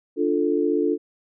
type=chord; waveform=sine; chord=D minor; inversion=none; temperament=equal; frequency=293.7 / 349.2 / 440 Hz; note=D4 / F4 / A4; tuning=0 / 0 / 0 cents; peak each=-23 dBFS; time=0.16-0.98 s; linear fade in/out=50 ms; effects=none